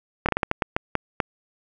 slowing click train, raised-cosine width 0.5 ms, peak -5 dBFS, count 10, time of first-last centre 0.26-1.202 s, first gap 27 ms, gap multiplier 1.32, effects none

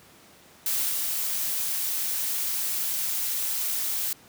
blue noise with level steps, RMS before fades -26 / -28 dBFS, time 0.66-4.13 s, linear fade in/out 2 ms, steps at 0.89 s, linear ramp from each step 5 ms, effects pink hiss -53 dBFS RMS until 4.28 s + high-pass 100 Hz 12 dB/octave

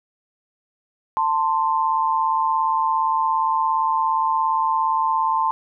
sine tone pair together, 889.2 / 1046.5 Hz, A5 / C6, +18 / 0 cents, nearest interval minor third, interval 282 cents, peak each -20 dBFS, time 1.17-5.51 s, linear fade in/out 0 ms, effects none

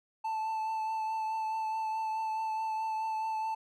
triangle tone with vibrato, 880 Hz, A5, in tune, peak -29 dBFS, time 0.24-3.55 s, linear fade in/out 10 ms, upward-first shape triangle, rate 4.7 Hz, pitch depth 19 cents each way, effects none

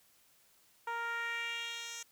10% pulse tone with band-pass filter sweep, 466.2 Hz, A#4, in tune, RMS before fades -39 dBFS, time 0.87-2.03 s, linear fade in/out 5 ms, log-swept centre 970 to 6000 Hz, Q 2, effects white hiss -67 dBFS RMS until 2.11 s

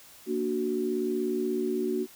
sine chord, Bb augmented, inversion none, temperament equal, 233.1 / 293.7 / 370 Hz, Bb3 / D4 / F#4, 0 / 0 / 0 cents, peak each -32 / -33 / -28 dBFS, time 0.26-2.07 s, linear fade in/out 50 ms, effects white hiss -52 dBFS RMS until 2.15 s

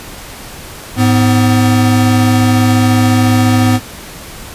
square tone pair together, 105.87 / 251.8 Hz, G#2 / B3, +34 / +34 cents, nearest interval octave + minor third, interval 1500 cents, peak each -11 dBFS, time 0.96-3.8 s, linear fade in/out 50 ms, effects pink hiss -30 dBFS RMS until 4.54 s + resampled to 32000 Hz

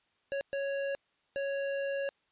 square tone bursts at uneven times, 554.4 Hz, C#5, in tune, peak -32 dBFS, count 3, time 0.32-0.41 / 0.53-0.95 / 1.36-2.09 s, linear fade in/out 0 ms, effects white hiss -73 dBFS RMS until 2.31 s + resampled to 8000 Hz

